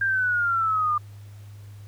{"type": "exponential sweep", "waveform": "sine", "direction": "down", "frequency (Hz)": [1604, 1196], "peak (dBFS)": -20, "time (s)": [0.01, 0.98], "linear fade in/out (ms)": 5, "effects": ["added 102 Hz sine -40 dBFS peak until 1.87 s", "pink hiss -57 dBFS RMS until 1.87 s"]}